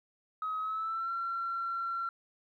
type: tone with pitch glide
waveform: sine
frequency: 1271 to 1362.2 Hz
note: D#6 to F6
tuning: +36 to -44 cents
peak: -31 dBFS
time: 0.42-2.09 s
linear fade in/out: 2 ms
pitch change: +120 cents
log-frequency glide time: 0.6-1.11 s
effects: tanh soft clip ceiling -27 dBFS + 12-bit